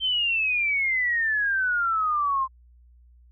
sine exponential sweep, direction down, 3136 to 1040 Hz, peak -21 dBFS, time 0-2.48 s, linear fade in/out 50 ms, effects added 60 Hz sine -51 dBFS peak until 3.31 s

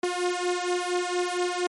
sawtooth beating tone pair, 354.9 / 359.2 Hz, F4 / F4, +28 / +49 cents, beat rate 4.3 Hz, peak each -24 dBFS, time 0.03-1.67 s, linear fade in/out 5 ms, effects MP3 48 kbps

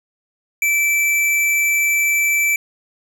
square tone, 2324 Hz, D7, 19 cents flat, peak -15 dBFS, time 0.62-2.56 s, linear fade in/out 2 ms, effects none

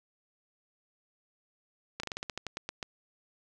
slowing click train, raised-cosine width 0.2 ms, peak -18 dBFS, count 12, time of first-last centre 2-2.828 s, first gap 34 ms, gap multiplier 1.15, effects none

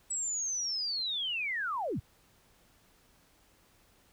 sine linear sweep, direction down, 7902 to 59 Hz, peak -31 dBFS, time 0.1-2 s, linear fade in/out 10 ms, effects pink hiss -65 dBFS RMS until 4.12 s

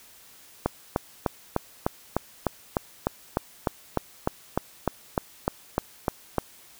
click train, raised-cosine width 1 ms, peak -8 dBFS, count 20, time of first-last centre 0.66-6.383 s, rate 3.32 Hz, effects white hiss -52 dBFS RMS until 6.79 s

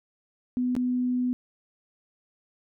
sine tone with dropouts, 249.3 Hz, B3, 16 cents sharp, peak -23 dBFS, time 0.57-1.33 s, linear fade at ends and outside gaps 0 ms, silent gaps 0.752-0.765 s, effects none

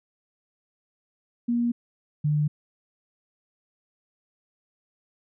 sine tone pair in turn, 237.8 / 149.46 Hz, A#3 / D3, +35 / +31 cents, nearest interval minor sixth, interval 804 cents, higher first, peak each -21 / -20 dBFS, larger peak second, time 1.48-1.72 / 2.24-2.48 s, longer neither, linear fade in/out 10 ms, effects none

